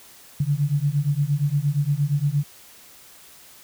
sine beating tone pair, 140 / 148.6 Hz, C#3 / D3, +18 / +21 cents, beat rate 8.6 Hz, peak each -22 / -22 dBFS, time 0.4-2.44 s, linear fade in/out 5 ms, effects white hiss -48 dBFS RMS until 3.63 s

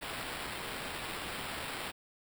white noise with sample-and-hold, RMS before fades -40 dBFS, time 0.01-1.92 s, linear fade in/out 20 ms, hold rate 6300 Hz, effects none

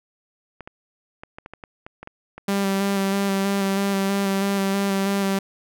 clicks, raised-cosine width 0.5 ms, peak -22 dBFS, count 11, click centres 0.607 / 0.675 / 1.235 / 1.385 / 1.461 / 1.536 / 1.638 / 1.865 / 2.03 / 2.074 / 2.38 s
sawtooth tone with vibrato, 196.6 Hz, G3, 5 cents sharp, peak -16 dBFS, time 2.48-5.39 s, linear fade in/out 5 ms, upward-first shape square, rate 3.1 Hz, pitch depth 16 cents each way
effects none

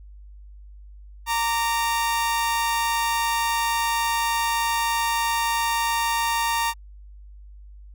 sawtooth tone pair together, 923.4 / 1170 Hz, A#5 / D6, -17 / -7 cents, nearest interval major third, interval 410 cents, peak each -18 / -26 dBFS, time 1.26-6.74 s, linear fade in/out 50 ms, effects added 50 Hz sine -41 dBFS peak until 7.94 s

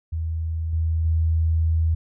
sine tone with level steps, 81 Hz, E2, 30 cents flat, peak -23 / -19 / -17 dBFS, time 0.12-1.95 s, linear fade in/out 10 ms, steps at 0.73 / 1.05 s, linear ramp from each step 2 ms, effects none

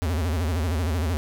square tone with vibrato, 82.41 Hz, E2, in tune, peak -23 dBFS, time 0.02-1.17 s, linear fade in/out 0 ms, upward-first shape sine, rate 13 Hz, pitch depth 190 cents each way, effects none

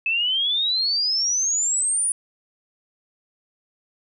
sine exponential sweep, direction up, 2589 to 9830 Hz, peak -19 dBFS, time 0.06-2.12 s, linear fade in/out 2 ms, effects none

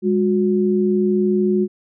sine tone pair together, 204.1 / 363.6 Hz, G#3 / F#4, -30 / -30 cents, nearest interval minor seventh, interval 1000 cents, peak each -17 dBFS, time 0.02-1.68 s, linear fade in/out 50 ms, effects none

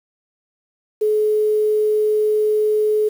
sine tone with quantisation, 426.4 Hz, G#4, 46 cents sharp, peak -14 dBFS, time 1.01-3.09 s, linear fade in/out 10 ms, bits 7, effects none

